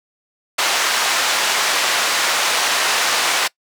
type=band-pass noise; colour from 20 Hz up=pink; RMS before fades=-18 dBFS; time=0.58-3.48 s; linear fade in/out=10 ms; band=880 to 7500 Hz; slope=12 dB/octave; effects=noise-tail reverb RT60 0.1 s tail -23 dB re dry